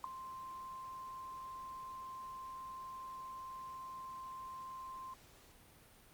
sine tone with ADSR envelope, 1046.5 Hz, C6, in tune, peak -31 dBFS, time 0.04-5.14 s, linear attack 3 ms, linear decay 4 ms, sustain -14 dB, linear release 5 ms, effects pink hiss -62 dBFS RMS until 6.13 s + Opus 48 kbps

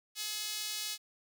sawtooth tone with high-pass filter, 424.6 Hz, G#4, 38 cents sharp, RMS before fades -38 dBFS, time 0.15-0.98 s, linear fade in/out 50 ms, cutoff 4000 Hz, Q 1.2, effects none

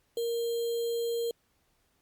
sine tone with sample-and-hold, 466.2 Hz, A#4, in tune, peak -28 dBFS, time 0.17-1.31 s, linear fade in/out 2 ms, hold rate 3675 Hz, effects pink hiss -72 dBFS RMS until 2.01 s + Opus 48 kbps

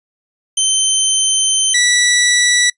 15% pulse tone pair in turn, 3090 / 1955.7 Hz, G7 / B6, -26 / -17 cents, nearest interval minor sixth, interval 791 cents, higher first, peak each -4 dBFS, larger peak neither, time 0.57-1.74 / 1.74-2.7 s, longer first, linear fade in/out 5 ms, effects noise-tail reverb RT60 0.1 s tail -23 dB re dry + resampled to 24000 Hz

